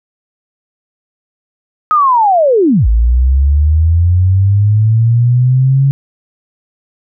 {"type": "linear two-way sweep", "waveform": "sine", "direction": "down then up", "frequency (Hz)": [1274, 53.6, 138.9], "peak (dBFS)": -6, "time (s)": [1.91, 5.91], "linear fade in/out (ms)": 0, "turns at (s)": 2.87, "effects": []}